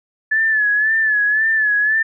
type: tone with vibrato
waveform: sine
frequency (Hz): 1728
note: A6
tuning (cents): -32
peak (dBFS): -13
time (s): 0.31-2.03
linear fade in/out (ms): 10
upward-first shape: sine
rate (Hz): 1.9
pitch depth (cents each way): 62
effects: none